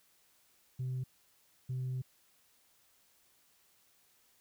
sine tone bursts at uneven times, 128.6 Hz, C3, 30 cents flat, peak -32 dBFS, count 2, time 0.79-1.04 / 1.69-2.02 s, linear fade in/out 10 ms, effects tanh soft clip ceiling -32 dBFS + white hiss -69 dBFS RMS until 4.4 s

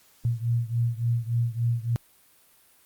sine beating tone pair, 116.54 / 120.04 Hz, A#2 / B2, 0 / -49 cents, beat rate 3.5 Hz, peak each -25 / -27 dBFS, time 0.25-1.96 s, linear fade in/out 0 ms, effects white hiss -59 dBFS RMS until 2.85 s + Opus 48 kbps

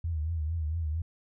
sine tone with vibrato, 79.9 Hz, D#2, 47 cents sharp, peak -28 dBFS, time 0.04-1.02 s, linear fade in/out 5 ms, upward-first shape triangle, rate 4.4 Hz, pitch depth 120 cents each way, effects none

